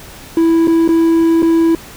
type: tone with dropouts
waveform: triangle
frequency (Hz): 329.6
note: E4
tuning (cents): 0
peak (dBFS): -6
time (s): 0.37-1.75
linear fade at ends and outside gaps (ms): 2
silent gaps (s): 0.673-0.679 / 0.878-0.889 / 1.422-1.428
effects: pink hiss -35 dBFS RMS until 1.96 s